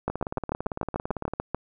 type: two click trains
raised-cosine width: 1 ms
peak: -12 / -16 dBFS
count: 11 / 23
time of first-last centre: 0.08-1.546 / 0.1-1.336 s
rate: 6.82 / 17.8 Hz
effects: none